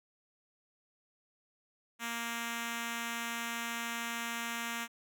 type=tone with notch filter; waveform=5% pulse; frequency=233.1 Hz; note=A#3; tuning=in tune; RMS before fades=-38 dBFS; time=1.99-4.88 s; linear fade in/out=50 ms; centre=530 Hz; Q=0.93; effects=none